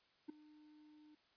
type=tone with ADSR envelope; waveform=triangle; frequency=302.8 Hz; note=D#4; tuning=47 cents flat; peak=-39 dBFS; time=0.28-1.15 s; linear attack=16 ms; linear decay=6 ms; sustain=-20 dB; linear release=5 ms; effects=white hiss -74 dBFS RMS until 1.36 s + resampled to 11025 Hz